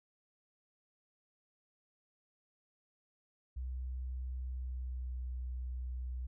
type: tone with pitch glide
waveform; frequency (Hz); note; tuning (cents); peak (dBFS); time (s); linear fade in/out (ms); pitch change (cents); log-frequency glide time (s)
sine; 63.5 to 62.48; B1 to B1; +49 to +21; -37; 3.56-6.27; 10; -28; 4.49-5.19
effects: none